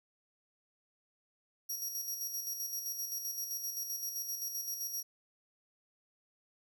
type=tone with tremolo; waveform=20% pulse; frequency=5680 Hz; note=F8; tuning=28 cents sharp; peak=-30 dBFS; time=1.69-5.03 s; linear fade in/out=10 ms; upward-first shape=square; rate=7.7 Hz; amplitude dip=45%; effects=none